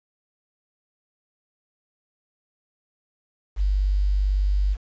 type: tone with quantisation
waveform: sine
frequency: 49 Hz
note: G1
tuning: in tune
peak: -18 dBFS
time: 3.56-4.77 s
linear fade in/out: 50 ms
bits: 8
effects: resampled to 16000 Hz